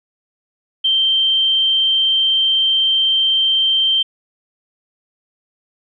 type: tone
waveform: sine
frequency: 3136 Hz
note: G7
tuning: in tune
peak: -12 dBFS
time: 0.84-4.03 s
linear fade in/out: 10 ms
effects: none